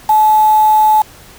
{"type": "tone with quantisation", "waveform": "sine", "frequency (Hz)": 860, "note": "A5", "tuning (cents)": -40, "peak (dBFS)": -6, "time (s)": [0.09, 1.02], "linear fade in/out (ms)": 5, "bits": 4, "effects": ["pink hiss -39 dBFS RMS until 1.38 s"]}